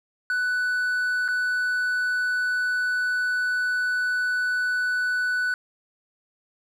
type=tone with dropouts; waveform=triangle; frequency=1489 Hz; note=F#6; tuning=11 cents sharp; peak=-20 dBFS; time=0.3-5.54 s; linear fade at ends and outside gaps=1 ms; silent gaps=1.28-1.286 s; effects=none